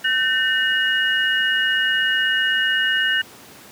sine tone cluster, 1532 / 1804 / 2884 Hz, G6 / A6 / F#7, -40 / +43 / -45 cents, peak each -21 dBFS, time 0.04-3.22 s, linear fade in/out 10 ms, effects pink hiss -43 dBFS RMS until 3.71 s + high-pass 150 Hz 12 dB/octave

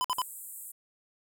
square tone bursts, 1009 Hz, B5, 37 cents sharp, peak -27 dBFS, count 3, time 0.01-0.218 s, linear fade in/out 0 ms, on 34 ms, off 53 ms
pink band-pass noise, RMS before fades -44 dBFS, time 0.13-0.72 s, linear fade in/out 10 ms, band 7600 to 16000 Hz, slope 96 dB/octave
effects none

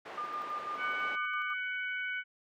pink band-pass noise, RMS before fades -46 dBFS, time 0.05-1.16 s, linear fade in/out 10 ms, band 450 to 2100 Hz, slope 12 dB/octave
sine tone with tremolo, 1205 Hz, D6, 44 cents sharp, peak -34 dBFS, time 0.17-1.54 s, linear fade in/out 10 ms, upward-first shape square, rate 6 Hz, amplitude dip 45%
harmonic tone, 748 Hz, F#5, 19 cents sharp, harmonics 2 / 3 / 4, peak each -35 / -38 / -47 dBFS, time 0.77-2.24 s, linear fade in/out 50 ms
effects none

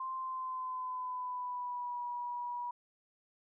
sine tone with pitch glide, 1045 to 969.4 Hz, C6 to B5, -2 to -32 cents, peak -36 dBFS, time 0-2.71 s, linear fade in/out 5 ms, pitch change -130 cents, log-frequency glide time 0.16-2.03 s, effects none

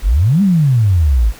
sine exponential two-way sweep, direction up then down, 40 to 207.7 to 49.37 Hz, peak -8 dBFS, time 0.02-1.33 s, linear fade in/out 50 ms, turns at 0.42 s, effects pink hiss -38 dBFS RMS until 1.39 s

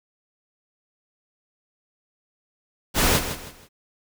pink noise with echo, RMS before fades -19 dBFS, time 2.94-3.21 s, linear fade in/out 50 ms, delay 160 ms, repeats 3, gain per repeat -10 dB, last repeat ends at 3.69 s, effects none

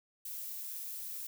violet noise, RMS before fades -42 dBFS, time 0.25-1.27 s, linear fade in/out 5 ms, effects none

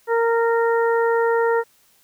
harmonic tone, 462.3 Hz, A#4, 14 cents flat, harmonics 1 / 2 / 3 / 4, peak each -17 / -23 / -27 / -29 dBFS, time 0.07-1.64 s, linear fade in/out 50 ms, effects white hiss -58 dBFS RMS until 2.03 s

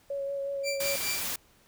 sine tone with vibrato, 556 Hz, C#5, 5 cents sharp, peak -30 dBFS, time 0.1-0.96 s, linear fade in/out 5 ms, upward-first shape sine, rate 5.5 Hz, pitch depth 15 cents each way
20% pulse tone with tremolo, 2349 Hz, D7, in tune, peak -24 dBFS, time 0.63-1.26 s, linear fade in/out 50 ms, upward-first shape triangle, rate 4.8 Hz, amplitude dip 85%
white noise, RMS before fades -33 dBFS, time 0.8-1.36 s, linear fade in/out 5 ms
effects pink hiss -62 dBFS RMS until 1.67 s

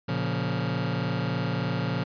sawtooth chord, Bb minor, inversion none, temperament just, 116.54 / 139.85 / 174.81 Hz, Bb2 / Db3 / F3, 0 / +16 / +2 cents, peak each -26 dBFS, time 0.08-2.04 s, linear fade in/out 10 ms, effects resampled to 11025 Hz

